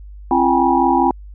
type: tone cluster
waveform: sine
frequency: 265.8 / 341 / 781 / 826 / 967 Hz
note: C4 / F4 / G5 / G#5 / B5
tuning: +27 / -41 / -7 / -10 / -37 cents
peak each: -18 dBFS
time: 0.31-1.11 s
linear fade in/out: 2 ms
effects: added 50 Hz sine -33 dBFS peak until 1.34 s